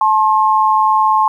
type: tone pair together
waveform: sine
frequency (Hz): 868 / 1070.1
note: A5 / C6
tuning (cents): -24 / +39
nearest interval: major third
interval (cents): 363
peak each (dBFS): -12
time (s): 0.01-1.28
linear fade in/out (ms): 2
effects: 8-bit